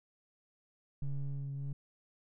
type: ring-modulated tone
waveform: triangle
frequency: 69.5 Hz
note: C#2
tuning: 5 cents sharp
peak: -28 dBFS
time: 1.02-1.73 s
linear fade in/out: 5 ms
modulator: 69 Hz
effects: tanh soft clip ceiling -26 dBFS